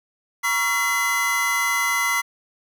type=tone cluster; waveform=square; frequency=954 / 1117 / 1367 / 2031 Hz; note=A#5 / C#6 / F6 / B6; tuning=+40 / +13 / -37 / +48 cents; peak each=-29 / -28 / -29 / -22 dBFS; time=0.43-2.22 s; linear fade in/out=20 ms; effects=none